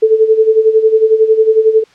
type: tone with tremolo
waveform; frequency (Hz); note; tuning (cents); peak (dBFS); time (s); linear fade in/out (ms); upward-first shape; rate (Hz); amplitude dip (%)
sine; 440; A4; 0; -3; 0.02-1.84; 10; sine; 11; 75
effects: white hiss -47 dBFS RMS until 1.94 s + low-pass 4000 Hz 12 dB/octave